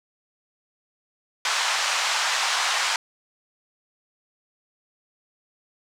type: band-pass noise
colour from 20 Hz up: pink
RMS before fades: -24 dBFS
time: 1.45-2.96 s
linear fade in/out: 2 ms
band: 840 to 7200 Hz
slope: 24 dB/octave
effects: none